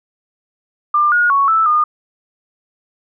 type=tone with pitch steps; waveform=sine; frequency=1194 / 1439 / 1112 / 1317 / 1219 Hz; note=D6 / F#6 / C#6 / E6 / D#6; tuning=+28 / -49 / +5 / -2 / -36 cents; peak=-10 dBFS; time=0.94-1.84 s; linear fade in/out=5 ms; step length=180 ms; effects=none